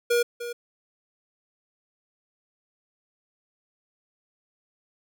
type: tone with echo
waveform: square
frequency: 477.6 Hz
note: A#4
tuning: 42 cents sharp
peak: -20 dBFS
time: 0.1-0.23 s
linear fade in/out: 10 ms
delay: 300 ms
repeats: 1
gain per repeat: -12 dB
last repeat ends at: 0.53 s
effects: none